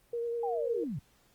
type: tone with vibrato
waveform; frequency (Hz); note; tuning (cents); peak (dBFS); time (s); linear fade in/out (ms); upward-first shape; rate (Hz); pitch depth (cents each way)
sine; 469.3; A#4; +12; -31; 0.13-0.84; 5; sine; 10; 18
type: linear sweep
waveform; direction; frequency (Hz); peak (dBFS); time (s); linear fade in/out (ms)
sine; down; 830 to 113.4; -33; 0.43-0.99; 5
effects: pink hiss -66 dBFS RMS until 1.34 s + Opus 24 kbps